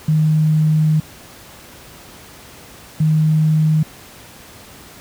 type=tone pair in turn; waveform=sine; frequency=155.2 / 155.77 Hz; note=D#3 / D#3; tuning=-4 / +2 cents; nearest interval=unison; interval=6 cents; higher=second; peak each=-11 dBFS; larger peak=neither; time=0.08-1 / 3-3.83 s; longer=first; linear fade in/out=5 ms; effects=pink hiss -40 dBFS RMS until 5 s + high-pass 60 Hz 12 dB/octave